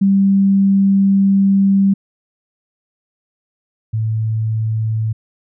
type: tone pair in turn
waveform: sine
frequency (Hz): 196 / 110.43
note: G3 / A2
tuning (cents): 0 / +7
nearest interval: minor seventh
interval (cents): 993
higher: first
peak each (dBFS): -9 / -15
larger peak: first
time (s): 0.01-1.94 / 3.93-5.13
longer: first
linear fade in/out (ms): 10
effects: none